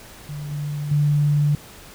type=tone with level steps; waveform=sine; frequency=146.83 Hz; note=D3; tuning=in tune; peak=-28 / -24 / -15 dBFS; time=0.29-1.55 s; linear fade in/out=2 ms; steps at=0.51 / 0.91 s; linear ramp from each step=5 ms; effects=pink hiss -43 dBFS RMS until 1.94 s